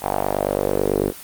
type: tone with band-pass filter sweep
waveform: sawtooth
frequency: 49.09 Hz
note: G1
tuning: 3 cents sharp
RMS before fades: -21 dBFS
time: 0.01-1.13 s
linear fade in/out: 50 ms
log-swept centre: 790 to 380 Hz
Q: 3.4
effects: white hiss -38 dBFS RMS until 1.23 s + Opus 24 kbps